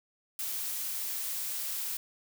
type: noise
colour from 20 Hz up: blue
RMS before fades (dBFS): -35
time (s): 0.39-1.97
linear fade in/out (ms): 2
effects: none